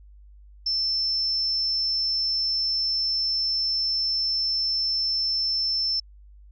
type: tone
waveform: sine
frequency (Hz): 5320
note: E8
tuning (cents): +15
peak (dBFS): -22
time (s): 0.66-6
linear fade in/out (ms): 5
effects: added 50 Hz sine -46 dBFS peak until 6.51 s